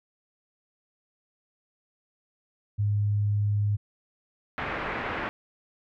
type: tone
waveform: sine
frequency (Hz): 103.3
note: G#2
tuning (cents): -9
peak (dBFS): -22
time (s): 2.78-3.77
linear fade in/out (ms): 20
type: low-pass noise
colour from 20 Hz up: white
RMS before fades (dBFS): -32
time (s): 4.58-5.29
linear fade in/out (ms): 0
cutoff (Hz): 2100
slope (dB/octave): 24
effects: none